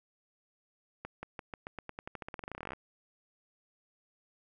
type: accelerating click train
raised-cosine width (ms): 0.5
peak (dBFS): -25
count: 27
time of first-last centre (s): 1.05-2.734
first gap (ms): 180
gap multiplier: 0.9
effects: none